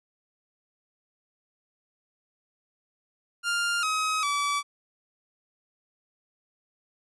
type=tone with pitch steps; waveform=sawtooth; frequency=1400 / 1269.1 / 1150.4 Hz; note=F6 / D#6 / D6; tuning=+4 / +34 / -36 cents; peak=-21 dBFS; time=3.43-4.63 s; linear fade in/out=50 ms; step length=400 ms; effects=resampled to 24000 Hz